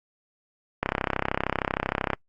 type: click train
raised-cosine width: 0.5 ms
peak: -8 dBFS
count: 44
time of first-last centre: 0.83-2.133 s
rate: 33 Hz
effects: noise-tail reverb RT60 0.1 s tail -25 dB re dry + Opus 48 kbps